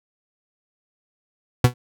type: tone with exponential decay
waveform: 40% pulse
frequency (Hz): 123.47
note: B2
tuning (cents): 0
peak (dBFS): -7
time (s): 1.64-1.74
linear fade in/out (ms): 5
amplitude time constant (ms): 20
effects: none